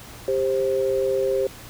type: tone pair together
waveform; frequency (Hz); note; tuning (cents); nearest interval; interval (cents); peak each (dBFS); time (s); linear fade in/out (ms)
sine; 395.6 / 528; G4 / C5; +16 / +16; perfect fourth; 500; -22; 0.28-1.47; 2
effects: added 116 Hz sine -47 dBFS peak until 1.69 s + pink hiss -42 dBFS RMS until 1.69 s